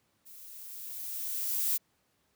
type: noise with level ramp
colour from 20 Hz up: violet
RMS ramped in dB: -51 to -28 dBFS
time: 0.25-1.78 s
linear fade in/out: 20 ms
effects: pink hiss -73 dBFS RMS until 2.35 s + high-pass 80 Hz 12 dB/octave